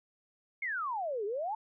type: exponential two-way sweep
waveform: sine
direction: down then up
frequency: 2217 to 392 to 910 Hz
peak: -32 dBFS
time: 0.62-1.55 s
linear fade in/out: 5 ms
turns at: 1.25 s
effects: none